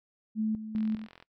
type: tone with tremolo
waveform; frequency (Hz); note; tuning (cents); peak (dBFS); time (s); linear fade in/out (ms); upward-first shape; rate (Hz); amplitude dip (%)
sine; 217.5; A3; -20; -26; 0.35-1.08; 50; square; 2.5; 70
type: click train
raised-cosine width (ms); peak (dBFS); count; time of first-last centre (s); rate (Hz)
0.3; -34; 21; 0.76-1.225; 43
effects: noise-tail reverb RT60 0.1 s tail -22 dB re dry